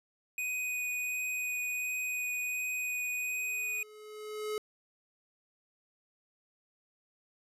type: tone with vibrato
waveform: square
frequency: 2489 Hz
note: D#7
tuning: in tune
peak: -33 dBFS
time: 0.38-3.83 s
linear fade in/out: 2 ms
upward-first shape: sine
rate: 1.4 Hz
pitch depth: 8 cents each way
type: tone with exponential growth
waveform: square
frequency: 426.2 Hz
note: G#4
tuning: 45 cents sharp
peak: -32 dBFS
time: 3.2-4.58 s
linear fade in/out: 1 ms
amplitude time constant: 300 ms
effects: resampled to 32000 Hz